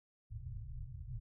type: low-pass noise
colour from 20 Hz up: white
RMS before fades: -45 dBFS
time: 0.3-1.2 s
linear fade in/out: 20 ms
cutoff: 130 Hz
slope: 96 dB/octave
effects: none